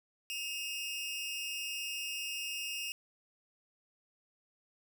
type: tone pair together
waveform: sawtooth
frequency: 2564 / 2805 Hz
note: E7 / F7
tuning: -49 / +7 cents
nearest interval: major second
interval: 156 cents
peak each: -38 / -35 dBFS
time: 0.3-2.92 s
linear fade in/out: 0 ms
effects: none